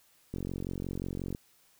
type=click train; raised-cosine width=3 ms; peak=-23 dBFS; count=47; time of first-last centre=0.34-1.349 s; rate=45.6 Hz; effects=white hiss -65 dBFS RMS until 1.79 s